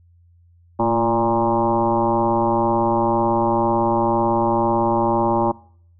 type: tone with frequency modulation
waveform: sine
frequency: 581 Hz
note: D5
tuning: 19 cents flat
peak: -15 dBFS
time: 0.79-5.52 s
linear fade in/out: 10 ms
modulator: 118 Hz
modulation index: 3.6
effects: noise-tail reverb RT60 0.6 s tail -22 dB re dry + added 86 Hz sine -50 dBFS peak until 5.99 s